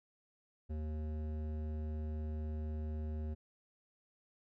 triangle tone with hard clipping, 77 Hz, D#2, 17 cents flat, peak -39 dBFS, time 0.69-3.35 s, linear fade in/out 20 ms, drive 17 dB, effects none

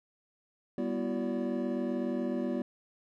triangle tone cluster, 197.5 / 244.9 / 333.8 / 373.3 / 576 Hz, G3 / B3 / E4 / F#4 / D5, +13 / -14 / +22 / +15 / -34 cents, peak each -36 / -31 / -35 / -37 / -37 dBFS, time 0.78-2.62 s, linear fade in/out 2 ms, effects none

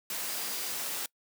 sine tone in noise, 4845 Hz, D#8, 47 cents flat, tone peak -45 dBFS, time 0.28-0.72 s, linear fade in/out 2 ms, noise white, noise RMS -35 dBFS, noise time 0.1-1.06 s, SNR -13 dB, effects noise-tail reverb RT60 0.1 s tail -24 dB re dry + high-pass 200 Hz 12 dB/octave

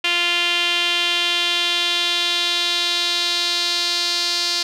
sawtooth tone with band-pass filter sweep, 347.9 Hz, F4, 7 cents flat, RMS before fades -20 dBFS, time 0.04-4.63 s, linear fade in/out 5 ms, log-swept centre 2900 to 4500 Hz, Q 3.6, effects none

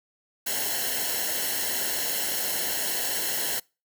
white noise with comb filter, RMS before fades -28 dBFS, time 0.46-3.6 s, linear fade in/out 10 ms, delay 0.83 ms, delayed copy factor -0.75, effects noise-tail reverb RT60 0.3 s tail -26 dB re dry

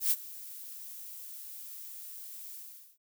violet noise with ADSR envelope, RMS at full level -25 dBFS, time 0-2.98 s, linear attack 110 ms, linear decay 43 ms, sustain -20 dB, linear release 420 ms, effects none

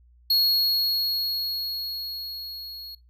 square tone with level ramp, 4319 Hz, C#8, 46 cents flat, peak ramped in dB -18 to -38 dBFS, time 0.3-2.95 s, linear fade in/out 5 ms, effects noise-tail reverb RT60 0.2 s tail -19 dB re dry + added 60 Hz sine -53 dBFS peak until 3.09 s

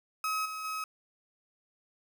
35% pulse tone with level steps, 1275 Hz, D#6, 42 cents sharp, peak -28 / -35 / -32 dBFS, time 0.24-0.84 s, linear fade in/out 2 ms, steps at 0.45 / 0.64 s, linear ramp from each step 10 ms, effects 10-bit

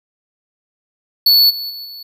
square tone with level steps, 4435 Hz, C#8, in tune, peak -8 / -23 / -28 / -31 dBFS, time 1.26-2.03 s, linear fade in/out 5 ms, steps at 1.49 / 1.69 / 1.84 s, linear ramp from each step 20 ms, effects none

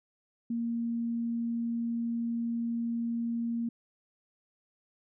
sine tone, 233.1 Hz, A#3, in tune, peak -29 dBFS, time 0.5-3.69 s, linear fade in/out 5 ms, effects none

